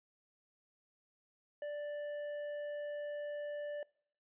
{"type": "tone with tanh clipping", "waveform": "sine", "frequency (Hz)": 587.3, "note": "D5", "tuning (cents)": 0, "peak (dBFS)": -40, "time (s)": [1.62, 3.83], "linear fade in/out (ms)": 2, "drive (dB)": 8, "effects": ["noise-tail reverb RT60 0.6 s tail -24 dB re dry", "resampled to 8000 Hz"]}